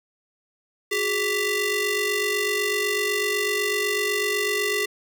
sawtooth ring-modulated tone, 784 Hz, G5, in tune, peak -15 dBFS, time 0.91-4.86 s, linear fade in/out 10 ms, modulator 1200 Hz, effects none

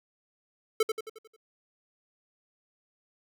square tone with echo, 440 Hz, A4, in tune, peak -21 dBFS, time 0.8-0.83 s, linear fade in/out 5 ms, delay 89 ms, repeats 6, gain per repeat -6 dB, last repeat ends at 1.364 s, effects none

